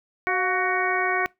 harmonic tone with a mistuned harmonic, 372.7 Hz, F#4, 13 cents sharp, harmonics 1 / 2 / 3 / 4 / 5 / 6, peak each -28 / -28 / -28 / -28 / -28 / -28 dBFS, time 0.27-1.26 s, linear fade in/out 0 ms, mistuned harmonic 2, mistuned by -62 cents, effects noise-tail reverb RT60 0.2 s tail -23 dB re dry

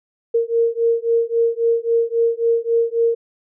sine beating tone pair, 461 / 464.7 Hz, A#4 / A#4, -19 / -5 cents, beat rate 3.7 Hz, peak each -18 dBFS, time 0.34-3.15 s, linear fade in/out 10 ms, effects none

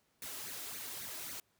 white noise with flanger, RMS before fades -44 dBFS, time 0.22-1.4 s, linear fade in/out 2 ms, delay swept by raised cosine 0.46 to 3.16 ms, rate 3.7 Hz, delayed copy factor +0.7, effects pink hiss -75 dBFS RMS until 1.59 s + high-pass 80 Hz 12 dB/octave

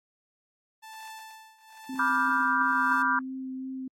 sawtooth tone with tremolo, 880 Hz, A5, in tune, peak -36 dBFS, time 0.82-3.03 s, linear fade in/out 20 ms, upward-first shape triangle, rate 0.99 Hz, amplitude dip 90%
sine tone with vibrato, 261.6 Hz, C4, in tune, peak -33 dBFS, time 1.89-3.88 s, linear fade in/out 5 ms, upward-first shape sine, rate 2.9 Hz, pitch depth 10 cents each way
sine chord, G dominant seventh, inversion first, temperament just, 980 / 1176 / 1411.2 / 1568 Hz, B5 / D6 / F6 / G6, -14 / +2 / +18 / 0 cents, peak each -28 dBFS, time 1.99-3.19 s, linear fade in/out 2 ms
effects AAC 48 kbps

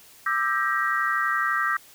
sine chord, E half-diminished seventh, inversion third, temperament just, 1186.7 / 1318.5 / 1582.2 / 1898.7 Hz, D6 / E6 / G6 / Bb6, +18 / 0 / +16 / +31 cents, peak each -27 dBFS, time 0.26-1.77 s, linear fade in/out 5 ms, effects white hiss -51 dBFS RMS until 1.94 s

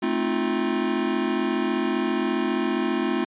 square chord, F dominant seventh, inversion first, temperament just, 218.3 / 261.9 / 314.3 / 349.2 Hz, A3 / C4 / Eb4 / F4, -13 / +2 / +18 / 0 cents, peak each -29 / -28 / -30 / -27 dBFS, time 0.02-3.25 s, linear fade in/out 10 ms, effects resampled to 8000 Hz

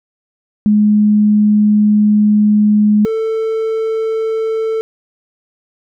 sine / triangle tone pair in turn, 210 / 444.2 Hz, G#3 / A4, +19 / +16 cents, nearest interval octave + minor second, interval 1297 cents, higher second, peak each -7 / -12 dBFS, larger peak first, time 0.66-3.05 / 3.05-4.81 s, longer first, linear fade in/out 0 ms, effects none

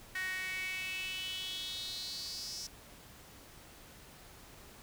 sawtooth tone with high-pass filter sweep, 373.2 Hz, F#4, 15 cents sharp, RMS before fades -40 dBFS, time 0.15-2.67 s, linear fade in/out 5 ms, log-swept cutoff 1800 to 5500 Hz, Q 6.5, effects pink hiss -55 dBFS RMS until 4.82 s

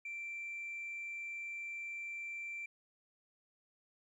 sine tone, 2349 Hz, D7, in tune, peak -39 dBFS, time 0.05-2.66 s, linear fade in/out 5 ms, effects tanh soft clip ceiling -38 dBFS + 13-bit

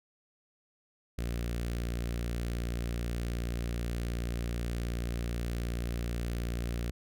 sawtooth tone with notch filter, 58.7 Hz, A#1, 13 cents sharp, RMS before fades -34 dBFS, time 1.18-6.91 s, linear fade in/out 5 ms, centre 920 Hz, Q 1.2, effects none

